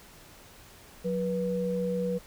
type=tone pair together; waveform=sine; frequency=182.07 / 487 Hz; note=F#3 / B4; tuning=-28 / -24 cents; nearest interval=octave + perfect fourth; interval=1704 cents; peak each=-30 / -29 dBFS; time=1.04-2.19 s; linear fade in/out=20 ms; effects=pink hiss -52 dBFS RMS until 2.26 s